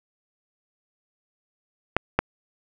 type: clicks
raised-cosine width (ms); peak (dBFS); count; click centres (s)
0.5; -3; 2; 1.966 / 2.19
effects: none